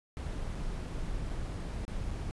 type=noise with dropouts; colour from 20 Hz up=brown; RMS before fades=-36 dBFS; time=0.17-2.31 s; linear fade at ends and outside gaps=0 ms; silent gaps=0.549-0.554 / 1.295-1.299 / 1.851-1.88 / 2.106-2.111 s; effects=resampled to 24000 Hz